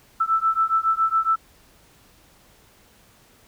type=beating tone pair; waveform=sine; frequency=1318.5 / 1325.7 Hz; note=E6 / E6; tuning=0 / +9 cents; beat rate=7.2 Hz; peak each=-21 dBFS; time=0.2-1.36 s; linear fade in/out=10 ms; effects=pink hiss -55 dBFS RMS until 3.47 s